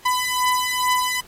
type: beating tone pair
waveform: sawtooth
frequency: 1000 / 1002.3 Hz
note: B5 / B5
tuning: +21 / +25 cents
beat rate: 2.3 Hz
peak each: -18 dBFS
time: 0.05-1.21 s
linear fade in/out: 10 ms
effects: pink hiss -49 dBFS RMS until 1.27 s + AAC 48 kbps